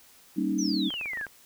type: chord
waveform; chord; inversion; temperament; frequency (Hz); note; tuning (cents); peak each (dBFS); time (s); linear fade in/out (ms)
sine; Eb dominant seventh; first; equal; 196 / 233.1 / 277.2 / 311.1; G3 / Bb3 / Db4 / Eb4; 0 / 0 / 0 / 0; -30 / -33 / -30 / -29; 0.36-0.9; 20
type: exponential sweep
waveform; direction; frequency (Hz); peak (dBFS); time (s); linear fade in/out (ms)
sine; down; 6272 to 1559; -31; 0.58-1.26; 10
type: clicks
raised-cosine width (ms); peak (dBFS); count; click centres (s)
0.5; -27; 8; 0.905 / 0.94 / 1.012 / 1.058 / 1.134 / 1.173 / 1.212 / 1.267
effects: white hiss -56 dBFS RMS until 1.45 s